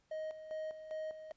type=tone with tremolo; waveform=triangle; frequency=626 Hz; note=D#5; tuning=10 cents sharp; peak=-36 dBFS; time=0.11-1.32 s; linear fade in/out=5 ms; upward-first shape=square; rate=2.5 Hz; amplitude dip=65%; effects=pink hiss -75 dBFS RMS until 1.36 s + resampled to 16000 Hz